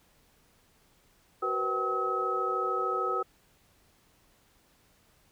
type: tone cluster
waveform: sine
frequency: 375.2 / 477.8 / 511 / 768 / 1282 Hz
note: F#4 / A#4 / C5 / G5 / E6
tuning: +24 / +43 / -41 / -36 / -49 cents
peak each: -34 / -36 / -38 / -38 / -29 dBFS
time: 1.42-3.23 s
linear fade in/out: 10 ms
effects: pink hiss -65 dBFS RMS until 5.31 s